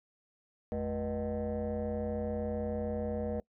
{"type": "tone with frequency modulation", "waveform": "sine", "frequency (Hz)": 349.2, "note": "F4", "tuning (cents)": 0, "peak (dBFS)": -30, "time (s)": [0.72, 3.4], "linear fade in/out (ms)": 0, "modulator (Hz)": 133, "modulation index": 2.2, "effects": ["noise-tail reverb RT60 0.1 s tail -24 dB re dry", "tanh soft clip ceiling -29 dBFS"]}